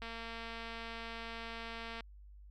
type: click train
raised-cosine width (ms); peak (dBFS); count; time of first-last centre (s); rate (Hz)
0.3; -29; 456; 0.02-2.007; 229
effects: added 50 Hz sine -52 dBFS peak until 2.5 s